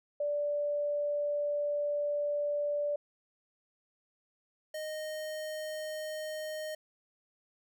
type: tone pair in turn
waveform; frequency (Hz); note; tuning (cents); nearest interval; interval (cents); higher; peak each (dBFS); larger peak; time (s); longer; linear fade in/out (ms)
sine / square; 584 / 618.7; D5 / D#5; -10 / -10; minor second; 100; second; -29 / -37; first; 0.2-2.96 / 4.74-6.75; first; 5
effects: none